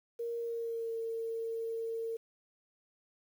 sine tone with pitch glide, 467.5 to 454.7 Hz, A#4 to A#4, +5 to -43 cents, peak -34 dBFS, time 0.19-2.17 s, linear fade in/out 10 ms, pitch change -48 cents, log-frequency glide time 0.38-0.96 s, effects 10-bit

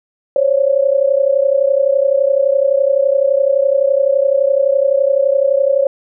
sine tone pair together, 535 / 566.8 Hz, C5 / C#5, +38 / +38 cents, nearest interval minor second, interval 100 cents, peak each -13 dBFS, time 0.36-5.87 s, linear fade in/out 2 ms, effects none

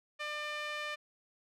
sawtooth tone with band-pass filter, 598 Hz, D5, 31 cents sharp, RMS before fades -39 dBFS, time 0.19-0.96 s, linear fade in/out 20 ms, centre 2200 Hz, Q 1.4, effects none

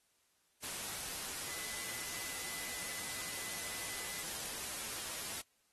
sine tone in noise, 2008 Hz, B6, 28 cents sharp, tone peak -51 dBFS, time 1.45-4.23 s, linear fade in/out 20 ms, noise white, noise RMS -42 dBFS, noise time 0.62-5.42 s, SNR -12 dB, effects white hiss -75 dBFS RMS until 5.72 s + AAC 32 kbps

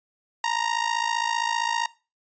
sawtooth tone with amplitude modulation, 932.3 Hz, A#5, in tune, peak -16 dBFS, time 0.44-1.86 s, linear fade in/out 2 ms, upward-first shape sine, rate 55.3 Hz, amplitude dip 80%, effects noise-tail reverb RT60 0.3 s tail -20 dB re dry + resampled to 16000 Hz

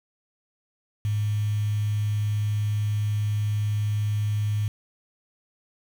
sine tone with quantisation, 105.1 Hz, G#2, 21 cents sharp, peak -22 dBFS, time 1.05-4.68 s, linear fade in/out 0 ms, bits 7, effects none

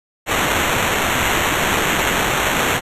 white noise with sample-and-hold, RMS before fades -18 dBFS, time 0.26-2.81 s, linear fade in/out 50 ms, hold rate 4900 Hz, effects resampled to 32000 Hz

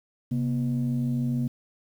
sine tone pair together, 133.51 / 240.3 Hz, C3 / B3, +35 / -47 cents, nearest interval minor seventh, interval 1018 cents, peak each -25 dBFS, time 0.31-1.48 s, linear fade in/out 10 ms, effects tanh soft clip ceiling -19 dBFS + 9-bit

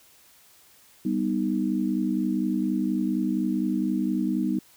sine chord, G augmented, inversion none, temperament equal, 196 / 246.9 / 311.1 Hz, G3 / B3 / D#4, 0 / 0 / 0 cents, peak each -27 dBFS, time 1.05-4.59 s, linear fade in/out 5 ms, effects white hiss -56 dBFS RMS until 4.76 s

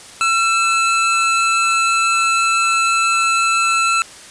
square tone pair together, 1351 / 2622 Hz, E6 / E7, +42 / -10 cents, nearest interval major seventh, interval 1148 cents, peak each -16 / -18 dBFS, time 0.21-4.02 s, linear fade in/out 0 ms, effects white hiss -38 dBFS RMS until 4.3 s + resampled to 22050 Hz

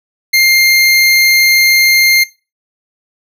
25% pulse tone, 2111 Hz, C7, 15 cents sharp, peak -3 dBFS, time 0.33-2.24 s, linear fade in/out 10 ms, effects noise-tail reverb RT60 0.3 s tail -20 dB re dry

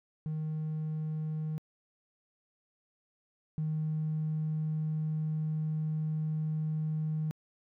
triangle tone pair in turn, 155.56 / 155.56 Hz, D#3 / D#3, 0 / 0 cents, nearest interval unison, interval 0 cents, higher neither, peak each -29 / -26 dBFS, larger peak second, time 0.26-1.58 / 3.58-7.31 s, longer second, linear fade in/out 0 ms, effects tanh soft clip ceiling -27 dBFS

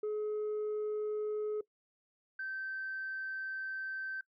sine tone pair in turn, 424.2 / 1550.6 Hz, G#4 / G6, +37 / -19 cents, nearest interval octave + minor seventh, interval 2244 cents, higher second, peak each -30 / -36 dBFS, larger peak first, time 0.03-1.61 / 2.39-4.21 s, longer second, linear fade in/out 5 ms, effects noise-tail reverb RT60 0.1 s tail -21 dB re dry + tanh soft clip ceiling -32 dBFS

